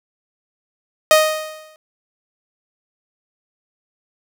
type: tone with exponential decay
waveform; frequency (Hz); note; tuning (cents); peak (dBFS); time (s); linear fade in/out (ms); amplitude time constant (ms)
sawtooth; 622.3; D#5; 0; -3; 1.11-1.76; 1; 140
effects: none